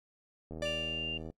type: click train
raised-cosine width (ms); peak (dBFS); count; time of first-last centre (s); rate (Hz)
2; -30; 64; 0.51-1.3; 79.7
type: tone with exponential decay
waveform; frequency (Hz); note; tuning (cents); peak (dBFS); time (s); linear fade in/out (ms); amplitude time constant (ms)
45% pulse; 587.3; D5; 0; -31; 0.62-1.31; 2; 150
type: tone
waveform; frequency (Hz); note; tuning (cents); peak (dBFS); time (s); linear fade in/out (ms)
sine; 2792; F7; -1; -34; 0.65-1.18; 10
effects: noise-tail reverb RT60 0.1 s tail -21 dB re dry + low-pass 8000 Hz 12 dB/octave